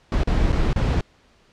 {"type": "noise with dropouts", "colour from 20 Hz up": "brown", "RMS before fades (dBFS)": -19, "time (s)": [0.12, 1.01], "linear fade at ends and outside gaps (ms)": 2, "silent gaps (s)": [[0.235, 0.273], [0.522, 0.526], [0.731, 0.76]], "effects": ["pink hiss -57 dBFS RMS until 1.52 s", "low-pass 5000 Hz 12 dB/octave"]}